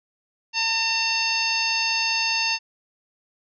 harmonic tone with a mistuned harmonic, 905 Hz, A5, 48 cents sharp, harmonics 1 / 2 / 3 / 4 / 5 / 6 / 7, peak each -30 / -33 / -24 / -35 / -27 / -28 / -34 dBFS, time 0.53-2.59 s, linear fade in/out 50 ms, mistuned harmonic 6, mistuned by -78 cents, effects none

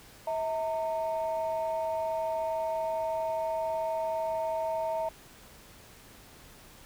sine tone pair together, 645 / 912.2 Hz, E5 / A#5, -38 / -38 cents, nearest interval tritone, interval 600 cents, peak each -29 / -32 dBFS, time 0.27-5.09 s, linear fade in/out 5 ms, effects tanh soft clip ceiling -23 dBFS + pink hiss -53 dBFS RMS until 6.85 s

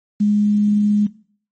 sine tone with quantisation, 207.7 Hz, G#3, in tune, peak -12 dBFS, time 0.2-1.07 s, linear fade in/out 10 ms, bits 7, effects noise-tail reverb RT60 0.5 s tail -19 dB re dry + MP3 32 kbps

